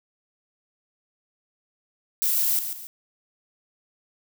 violet noise with echo, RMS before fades -23 dBFS, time 2.22-2.59 s, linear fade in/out 0 ms, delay 140 ms, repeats 2, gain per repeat -8 dB, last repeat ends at 2.87 s, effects none

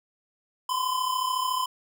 square tone pair together, 1012.6 / 1046.5 Hz, B5 / C6, +43 / 0 cents, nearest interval minor second, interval 57 cents, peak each -27 / -31 dBFS, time 0.69-1.66 s, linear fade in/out 5 ms, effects none

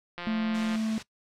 click train, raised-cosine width 0.3 ms, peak -21 dBFS, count 102, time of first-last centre 0.18-0.757 s, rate 175 Hz
triangle tone, 220 Hz, A3, in tune, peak -24 dBFS, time 0.27-0.98 s, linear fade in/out 0 ms
white noise, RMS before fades -39 dBFS, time 0.54-1.03 s, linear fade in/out 10 ms
effects noise-tail reverb RT60 0.1 s tail -19 dB re dry + low-pass 5000 Hz 12 dB/octave

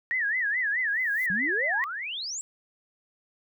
sine tone with vibrato, 1826 Hz, A#6, 36 cents flat, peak -24 dBFS, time 0.11-1.84 s, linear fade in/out 0 ms, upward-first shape sine, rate 4.7 Hz, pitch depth 200 cents each way
violet noise with exponential growth, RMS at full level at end -42 dBFS, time 0.75-1.26 s, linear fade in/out 2 ms, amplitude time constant 110 ms
sine exponential sweep, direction up, 174.1 to 7890 Hz, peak -31 dBFS, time 1.3-2.41 s, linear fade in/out 0 ms
effects none

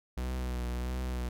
45% pulse tone with vibrato, 62 Hz, B1, 7 cents sharp, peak -32 dBFS, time 0.17-1.29 s, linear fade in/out 5 ms, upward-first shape triangle, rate 1.5 Hz, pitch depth 43 cents each way, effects none

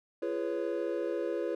triangle chord, C# dominant seventh, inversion first, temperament equal with one note detuned, 341.4 / 415.3 / 493.9 / 554.4 Hz, E#4 / G#4 / B4 / C#5, -39 / 0 / 0 / 0 cents, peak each -33 / -35 / -34 / -35 dBFS, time 0.22-1.55 s, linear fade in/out 5 ms, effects none

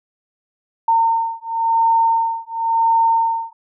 sine beating tone pair, 911 / 911.95 Hz, A#5 / A#5, -40 / -38 cents, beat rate 0.95 Hz, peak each -17 dBFS, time 0.88-3.53 s, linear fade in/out 5 ms, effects none

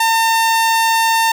sawtooth tone, 905 Hz, A5, 48 cents sharp, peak -8 dBFS, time 0-1.32 s, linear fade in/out 5 ms, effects none

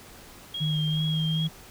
sine tone with vibrato, 3256 Hz, G#7, 35 cents flat, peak -30 dBFS, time 0.54-1.47 s, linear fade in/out 5 ms, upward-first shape sine, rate 2.4 Hz, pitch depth 31 cents each way
sine tone with pitch glide, 153.6 to 158.92 Hz, D#3 to D#3, -22 to +37 cents, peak -24 dBFS, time 0.6-1.49 s, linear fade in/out 20 ms, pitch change +59 cents, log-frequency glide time 0.79-1.31 s
effects pink hiss -48 dBFS RMS until 1.7 s

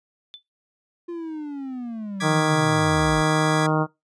sine tone with exponential decay, 3508 Hz, A7, 6 cents flat, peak -32 dBFS, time 0.34-0.43 s, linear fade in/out 0 ms, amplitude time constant 18 ms
triangle linear sweep, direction down, 349.2 to 46.74 Hz, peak -27 dBFS, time 1.08-3.22 s, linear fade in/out 10 ms
sawtooth chord, G# diminished, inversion second, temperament equal, 1174.7 / 1661.2 / 1975.5 Hz, D6 / G#6 / B6, 0 / 0 / 0 cents, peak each -28 / -25 / -30 dBFS, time 2.2-3.67 s, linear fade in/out 10 ms
harmonic tone, 155.56 Hz, D#3, in tune, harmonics 1 / 2 / 3 / 4 / 5 / 6 / 7 / 8 / 9, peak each -22 / -25 / -27 / -28 / -29 / -30 / -30 / -31 / -32 dBFS, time 2.21-3.87 s, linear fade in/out 50 ms
effects noise-tail reverb RT60 0.2 s tail -22 dB re dry + resampled to 22050 Hz

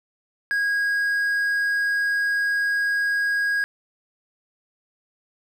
triangle tone, 1642 Hz, G#6, 20 cents flat, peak -18 dBFS, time 0.51-3.64 s, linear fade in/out 0 ms, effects none

